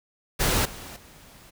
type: noise with level steps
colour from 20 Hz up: pink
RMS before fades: -23 / -40 / -50 dBFS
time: 0.39-1.51 s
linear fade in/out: 20 ms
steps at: 0.65 / 0.96 s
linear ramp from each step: 5 ms
effects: none